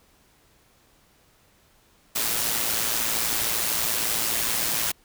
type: noise with amplitude modulation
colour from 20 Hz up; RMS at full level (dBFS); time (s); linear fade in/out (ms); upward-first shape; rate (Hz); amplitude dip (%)
white; -23; 2.15-4.92; 10; sine; 113; 50
effects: pink hiss -60 dBFS RMS until 5.04 s